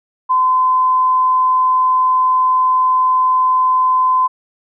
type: tone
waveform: sine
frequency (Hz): 1024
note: C6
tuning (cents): -38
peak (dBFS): -10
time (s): 0.29-4.28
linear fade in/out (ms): 20
effects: none